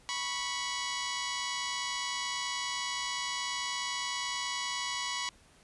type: tone pair together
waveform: 10% pulse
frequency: 980.5 / 1110 Hz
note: B5 / C#6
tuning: -13 / +2 cents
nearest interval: major second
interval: 215 cents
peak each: -26 / -28 dBFS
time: 0.09-5.29 s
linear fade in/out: 0 ms
effects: pink hiss -61 dBFS RMS until 5.63 s + resampled to 24000 Hz